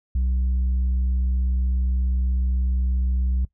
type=tone; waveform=sine; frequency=63.1 Hz; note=B1; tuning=38 cents sharp; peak=-16 dBFS; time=0.15-3.45 s; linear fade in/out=5 ms; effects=noise-tail reverb RT60 0.1 s tail -20 dB re dry + tanh soft clip ceiling -18 dBFS